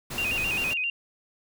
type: noise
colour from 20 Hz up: pink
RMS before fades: -35 dBFS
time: 0.1-0.74 s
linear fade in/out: 10 ms
type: tone with vibrato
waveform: sine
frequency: 2637 Hz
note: E7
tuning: in tune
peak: -25 dBFS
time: 0.18-0.9 s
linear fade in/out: 2 ms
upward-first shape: square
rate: 7.6 Hz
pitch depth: 88 cents each way
effects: none